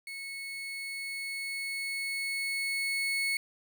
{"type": "tone with level ramp", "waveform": "35% pulse", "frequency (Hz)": 2200, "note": "C#7", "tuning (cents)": -14, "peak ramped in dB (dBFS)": [-37, -26], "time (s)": [0.07, 3.37], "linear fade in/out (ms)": 2, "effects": ["10-bit"]}